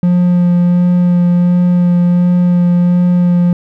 triangle tone with vibrato, 176.6 Hz, F3, 20 cents sharp, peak -5 dBFS, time 0.03-3.53 s, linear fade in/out 2 ms, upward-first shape sine, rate 1.4 Hz, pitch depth 11 cents each way, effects none

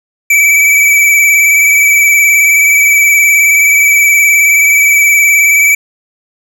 square tone with vibrato, 2300 Hz, D7, 37 cents flat, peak -5 dBFS, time 0.3-5.75 s, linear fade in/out 5 ms, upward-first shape sine, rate 19 Hz, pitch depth 34 cents each way, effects none

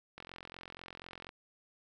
click train, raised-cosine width 0.3 ms, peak -30 dBFS, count 50, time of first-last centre 0.18-1.291 s, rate 44.1 Hz, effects none

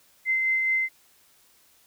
sine tone with tremolo, 2070 Hz, C7, 19 cents flat, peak -20 dBFS, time 0.25-0.89 s, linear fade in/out 50 ms, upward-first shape sine, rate 4.7 Hz, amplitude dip 25%, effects white hiss -60 dBFS RMS until 1.86 s

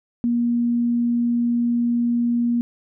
sine tone, 237.8 Hz, A#3, 35 cents sharp, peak -17 dBFS, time 0.24-2.61 s, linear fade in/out 0 ms, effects none

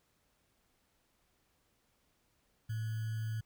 sine tone with sample-and-hold, 110.8 Hz, A2, 13 cents sharp, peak -34 dBFS, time 2.69-3.41 s, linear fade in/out 10 ms, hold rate 1575 Hz, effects pink hiss -75 dBFS RMS until 3.45 s

